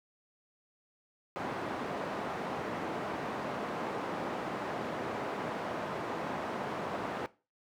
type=band-pass noise; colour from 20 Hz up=white; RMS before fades=-37 dBFS; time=1.36-7.26 s; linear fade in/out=0 ms; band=160 to 910 Hz; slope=12 dB/octave; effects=noise-tail reverb RT60 0.3 s tail -18 dB re dry